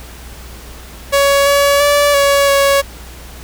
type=tone with pitch steps; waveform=sawtooth; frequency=560 / 566 / 578 / 562 / 557 Hz; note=C#5 / C#5 / D5 / C#5 / C#5; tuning=+18 / +36 / -28 / +24 / +8 cents; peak=-5 dBFS; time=1.12-2.82 s; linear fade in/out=20 ms; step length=340 ms; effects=added 60 Hz sine -33 dBFS peak until 3.43 s + pink hiss -36 dBFS RMS until 3.43 s